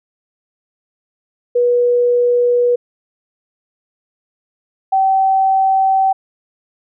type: tone pair in turn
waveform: sine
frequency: 485.7 / 769.4 Hz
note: B4 / G5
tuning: -29 / -33 cents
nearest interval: minor sixth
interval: 796 cents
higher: second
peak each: -10 dBFS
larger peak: neither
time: 1.55-2.76 / 4.92-6.13 s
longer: neither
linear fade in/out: 10 ms
effects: none